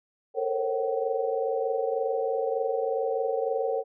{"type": "tone cluster", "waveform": "sine", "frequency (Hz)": [436.1, 459.4, 524, 546, 760], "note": ["A4", "A#4", "C5", "C#5", "F#5"], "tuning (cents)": [-15, -25, 2, -26, 46], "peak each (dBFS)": [-37, -28, -35, -30, -33], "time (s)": [0.34, 3.84], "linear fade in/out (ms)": 50, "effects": []}